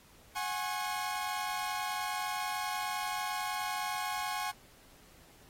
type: chord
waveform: sawtooth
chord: F# suspended second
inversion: none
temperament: equal with one note detuned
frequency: 740 / 830.6 / 1085.3 Hz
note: F#5 / G#5 / C#6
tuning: 0 / 0 / -37 cents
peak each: -35 / -33 / -34 dBFS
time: 0.35-4.52 s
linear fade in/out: 20 ms
effects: pink hiss -60 dBFS RMS until 5.49 s + AAC 48 kbps